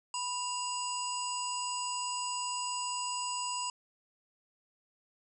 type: harmonic tone with a mistuned harmonic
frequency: 987.8 Hz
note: B5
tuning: in tune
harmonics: 1 / 3 / 5 / 7 / 8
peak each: -36 / -41 / -42 / -44 / -39 dBFS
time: 0.14-3.7 s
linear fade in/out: 2 ms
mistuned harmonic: 3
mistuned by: -98 cents
effects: none